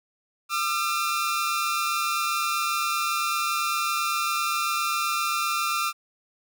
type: tone pair together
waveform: sawtooth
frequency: 1205 / 1352.6 Hz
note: D6 / E6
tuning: +44 / +44 cents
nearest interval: major second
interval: 200 cents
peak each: -23 dBFS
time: 0.49-5.93 s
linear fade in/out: 50 ms
effects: none